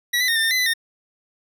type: tone with pitch steps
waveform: 25% pulse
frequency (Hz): 1934 / 2003 / 1844 / 1795 / 1815 / 2025 / 1998 / 1831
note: B6 / B6 / A#6 / A6 / A#6 / B6 / B6 / A#6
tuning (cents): -37 / +24 / -19 / +34 / -47 / +43 / +20 / -32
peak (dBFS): -14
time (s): 0.13-0.738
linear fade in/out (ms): 10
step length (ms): 76
effects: none